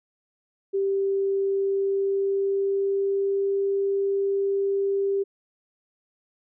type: tone with pitch glide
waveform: sine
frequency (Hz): 392 to 395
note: G4 to G4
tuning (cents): 0 to +13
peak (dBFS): -21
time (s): 0.73-5.24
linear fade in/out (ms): 20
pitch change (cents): +13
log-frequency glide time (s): 1.43-3.58
effects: none